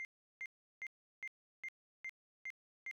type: tone bursts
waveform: sine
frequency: 2097 Hz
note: C7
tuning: 3 cents sharp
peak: -40 dBFS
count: 8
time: 0-2.912 s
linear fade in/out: 0 ms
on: 49 ms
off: 360 ms
effects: tanh soft clip ceiling -38 dBFS